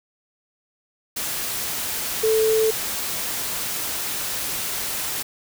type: tone in noise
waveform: sine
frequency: 440 Hz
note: A4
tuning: in tune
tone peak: -16 dBFS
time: 2.23-2.71 s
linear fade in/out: 10 ms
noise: white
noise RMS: -27 dBFS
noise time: 1.16-5.23 s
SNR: +8 dB
effects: none